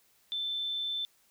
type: tone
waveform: sine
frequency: 3536 Hz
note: A7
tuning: 8 cents sharp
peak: -31 dBFS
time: 0.32-1.05 s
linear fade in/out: 0 ms
effects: white hiss -67 dBFS RMS until 1.3 s